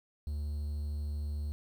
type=tone with quantisation; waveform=triangle; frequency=73.9 Hz; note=D2; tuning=11 cents sharp; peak=-31 dBFS; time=0.27-1.52 s; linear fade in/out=0 ms; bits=10; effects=none